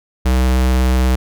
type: tone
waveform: square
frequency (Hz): 63.7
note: C2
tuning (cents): -46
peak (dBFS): -12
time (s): 0.25-1.16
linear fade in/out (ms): 10
effects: none